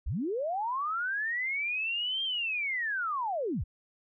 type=linear two-way sweep; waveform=sine; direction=up then down; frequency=36.56 to 3202 to 36.56 Hz; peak=-29 dBFS; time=0.06-3.64 s; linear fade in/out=10 ms; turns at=2.23 s; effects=none